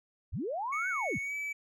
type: linear two-way sweep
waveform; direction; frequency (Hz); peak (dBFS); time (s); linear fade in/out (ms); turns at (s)
sine; up then down; 38.83 to 1568 to 38.83; -32; 0.32-1.19; 20; 0.89
type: tone with pitch glide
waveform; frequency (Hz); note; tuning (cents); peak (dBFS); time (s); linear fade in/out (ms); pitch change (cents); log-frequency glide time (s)
triangle; 2217 to 2298; C#7 to D7; 0 to -38; -32; 0.72-1.53; 10; +62; 1.21-1.35
effects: none